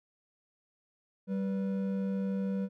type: tone pair together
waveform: triangle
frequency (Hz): 194.33 / 490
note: G3 / B4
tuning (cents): -15 / -14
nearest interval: octave + major third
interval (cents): 1601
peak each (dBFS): -28 / -38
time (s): 1.27-2.69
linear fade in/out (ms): 50
effects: none